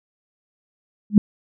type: tone with exponential growth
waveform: sine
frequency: 207.7 Hz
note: G#3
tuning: in tune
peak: -3 dBFS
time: 1.1-1.18 s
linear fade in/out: 2 ms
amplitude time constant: 17 ms
effects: none